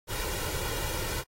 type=noise with comb filter; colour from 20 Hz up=pink; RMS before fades=-33 dBFS; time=0.07-1.24 s; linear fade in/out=50 ms; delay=2.1 ms; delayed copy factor=+0.6; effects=AAC 48 kbps